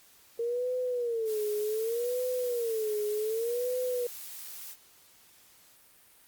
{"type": "tone with vibrato", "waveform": "sine", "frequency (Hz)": 460, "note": "A#4", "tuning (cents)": -23, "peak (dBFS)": -28, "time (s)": [0.39, 4.07], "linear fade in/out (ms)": 5, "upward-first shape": "sine", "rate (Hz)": 0.66, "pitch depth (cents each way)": 160}
{"type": "noise", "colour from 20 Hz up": "blue", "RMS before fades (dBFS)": -43, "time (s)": [1.25, 4.76], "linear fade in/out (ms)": 50}
{"effects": ["white hiss -59 dBFS RMS until 6.27 s", "Opus 48 kbps"]}